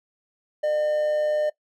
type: tone with amplitude modulation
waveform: triangle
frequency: 604 Hz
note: D5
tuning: 48 cents sharp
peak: -17 dBFS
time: 0.63-1.5 s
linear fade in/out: 10 ms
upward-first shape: sine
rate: 144 Hz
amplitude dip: 30%
effects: noise-tail reverb RT60 0.1 s tail -20 dB re dry